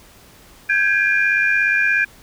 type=tone cluster; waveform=sine; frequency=1571 / 1668 / 2399 Hz; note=G6 / G#6 / D7; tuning=+3 / +7 / +36 cents; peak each=-18 dBFS; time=0.69-2.05 s; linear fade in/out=10 ms; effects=tanh soft clip ceiling -5 dBFS + pink hiss -47 dBFS RMS until 2.22 s

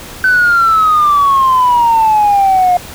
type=exponential sweep; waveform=sine; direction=down; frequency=1529 to 709 Hz; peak=-5 dBFS; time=0.24-2.77 s; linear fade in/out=2 ms; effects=tanh soft clip ceiling -3 dBFS + pink hiss -30 dBFS RMS until 2.94 s

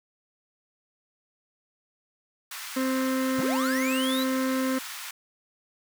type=high-pass noise; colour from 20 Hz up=pink; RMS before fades=-38 dBFS; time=2.51-5.11 s; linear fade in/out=5 ms; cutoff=1100 Hz; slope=24 dB/octave
type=harmonic tone; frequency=261.6 Hz; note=C4; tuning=in tune; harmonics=1 / 2 / 4 / 5 / 6 / 7 / 8; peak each=-25 / -31 / -37 / -39 / -41 / -42 / -43 dBFS; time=2.76-4.79 s; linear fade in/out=10 ms
type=linear sweep; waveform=square; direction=up; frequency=82.7 to 4060 Hz; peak=-31 dBFS; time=3.38-4.24 s; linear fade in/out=10 ms
effects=none

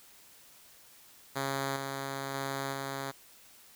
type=tone with level steps; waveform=5% pulse; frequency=136.8 Hz; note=C#3; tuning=23 cents flat; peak=-20 / -24 / -22 / -24 dBFS; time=1.35-3.12 s; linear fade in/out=20 ms; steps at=1.76 / 2.34 / 2.73 s; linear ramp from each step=2 ms; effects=white hiss -57 dBFS RMS until 3.75 s

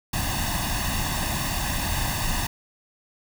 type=noise with comb filter; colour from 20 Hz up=pink; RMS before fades=-26 dBFS; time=0.13-2.47 s; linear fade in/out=5 ms; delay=1.1 ms; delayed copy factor=+0.8; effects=none

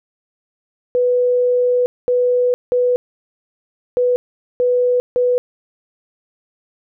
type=tone bursts at uneven times; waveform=sine; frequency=494.1 Hz; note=B4; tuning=1 cent sharp; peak=-12 dBFS; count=6; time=0.95-1.86 / 2.08-2.54 / 2.72-2.96 / 3.97-4.16 / 4.6-5 / 5.16-5.38 s; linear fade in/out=0 ms; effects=none

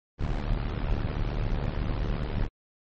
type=noise with amplitude modulation; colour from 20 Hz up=brown; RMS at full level=-24 dBFS; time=0.18-2.49 s; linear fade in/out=50 ms; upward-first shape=sine; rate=74.1 Hz; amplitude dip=90%; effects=low-pass 4000 Hz 12 dB/octave + MP3 32 kbps

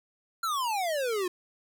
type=exponential sweep; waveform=square; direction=down; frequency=1396.9 to 349.2 Hz; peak=-28 dBFS; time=0.43-1.28 s; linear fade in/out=5 ms; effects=none

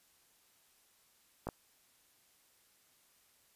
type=clicks; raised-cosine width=1 ms; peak=-24 dBFS; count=2; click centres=1.47 / 1.488 s; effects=white hiss -69 dBFS RMS until 3.55 s + resampled to 32000 Hz

